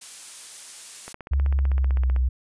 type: noise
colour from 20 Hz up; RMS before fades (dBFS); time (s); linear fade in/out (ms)
blue; -37; 0.01-1.13; 10
type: click train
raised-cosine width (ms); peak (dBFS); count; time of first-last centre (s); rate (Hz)
0.5; -22; 18; 1.08-2.163; 15.7
type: tone with pitch glide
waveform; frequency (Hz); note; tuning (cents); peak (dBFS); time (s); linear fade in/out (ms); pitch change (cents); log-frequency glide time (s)
sine; 69 to 63.27; C#2 to B1; -7 to +43; -18; 1.31-2.29; 10; -150; 1.49-2.17
effects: resampled to 22050 Hz